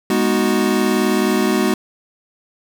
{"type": "chord", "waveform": "square", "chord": "G# minor seventh", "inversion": "none", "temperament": "equal", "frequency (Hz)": [207.7, 246.9, 311.1, 370], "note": ["G#3", "B3", "D#4", "F#4"], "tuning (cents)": [0, 0, 0, 0], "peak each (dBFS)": [-20, -21, -23, -20], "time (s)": [0.1, 1.74], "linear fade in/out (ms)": 2, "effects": []}